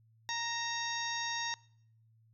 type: harmonic tone with a mistuned harmonic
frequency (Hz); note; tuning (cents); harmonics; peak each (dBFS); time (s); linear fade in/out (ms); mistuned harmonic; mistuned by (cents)
932.3; A#5; 0; 1 / 2 / 3 / 4 / 5 / 6 / 7; -39 / -39 / -48 / -40 / -48 / -41 / -47; 0.29-1.54; 0; 3; -57
effects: noise-tail reverb RT60 0.7 s tail -24 dB re dry + added 112 Hz sine -63 dBFS peak until 2.33 s